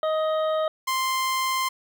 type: harmonic tone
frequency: 627 Hz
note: D#5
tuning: 13 cents sharp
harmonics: 1 / 2 / 3 / 5 / 6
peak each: -22 / -29 / -42 / -42 / -41 dBFS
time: 0.03-0.68 s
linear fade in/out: 2 ms
type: tone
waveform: sawtooth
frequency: 1046.5 Hz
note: C6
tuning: in tune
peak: -19 dBFS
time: 0.87-1.69 s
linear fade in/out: 10 ms
effects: 10-bit